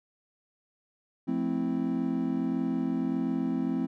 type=chord; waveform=triangle; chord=F major seventh; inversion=none; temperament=equal; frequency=174.61 / 220 / 261.6 / 329.6 Hz; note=F3 / A3 / C4 / E4; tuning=0 / 0 / 0 / 0 cents; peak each=-33 / -31 / -27 / -33 dBFS; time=1.27-3.87 s; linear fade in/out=20 ms; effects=none